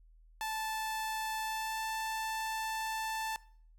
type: tone with pitch glide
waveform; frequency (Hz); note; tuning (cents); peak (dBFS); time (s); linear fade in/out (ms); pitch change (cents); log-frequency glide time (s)
sawtooth; 877 to 882.6; A5 to A5; -6 to +5; -31; 0.41-3.36; 0; +11; 1.41-1.81
effects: noise-tail reverb RT60 0.5 s tail -20 dB re dry + added 40 Hz sine -57 dBFS peak until 3.78 s